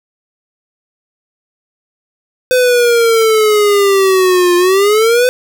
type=exponential two-way sweep; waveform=square; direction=down then up; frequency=509 to 350.4 to 509 Hz; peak=-8 dBFS; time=2.51-5.29 s; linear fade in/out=0 ms; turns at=4.56 s; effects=none